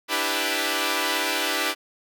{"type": "chord", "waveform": "5% pulse", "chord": "E minor seventh", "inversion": "third", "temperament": "equal", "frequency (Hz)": [293.7, 329.6, 392, 493.9], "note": ["D4", "E4", "G4", "B4"], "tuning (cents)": [0, 0, 0, 0], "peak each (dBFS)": -17, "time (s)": [0.08, 1.75], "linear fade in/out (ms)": 50, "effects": []}